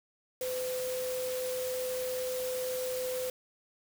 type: tone in noise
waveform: sine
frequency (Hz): 508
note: B4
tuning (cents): +49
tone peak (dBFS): -32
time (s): 0.41-3.3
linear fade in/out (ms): 2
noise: white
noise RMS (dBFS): -41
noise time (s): 0.41-3.3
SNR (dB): +6
effects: none